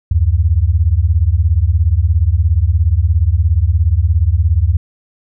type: beating tone pair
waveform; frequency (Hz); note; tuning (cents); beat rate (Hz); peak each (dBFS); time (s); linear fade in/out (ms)
sine; 74 / 91; D2 / F#2; +14 / -28; 17; -12; 0.11-4.77; 5
effects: none